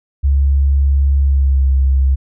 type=tone with pitch glide; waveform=sine; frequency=69.3 to 66.94 Hz; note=C#2 to C2; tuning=0 to +40 cents; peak=-9 dBFS; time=0.23-2.16 s; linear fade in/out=20 ms; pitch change=-60 cents; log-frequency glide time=1.21-1.67 s; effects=none